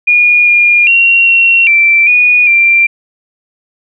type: tone with pitch steps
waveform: sine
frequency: 2437 / 2418 / 2747 / 2732 / 2342 / 2459 / 2366 Hz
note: D#7 / D7 / F7 / F7 / D7 / D#7 / D7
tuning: -37 / +50 / -29 / -39 / -5 / -21 / +12 cents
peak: -4 dBFS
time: 0.07-2.87 s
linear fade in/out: 10 ms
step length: 400 ms
effects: none